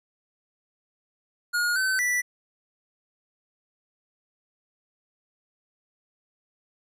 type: tone with pitch steps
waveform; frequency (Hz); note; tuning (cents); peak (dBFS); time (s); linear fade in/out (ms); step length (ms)
square; 1434 / 1529 / 1967; F6 / G6 / B6; +45 / -44 / -7; -23; 1.53-2.22; 20; 230
effects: resampled to 32000 Hz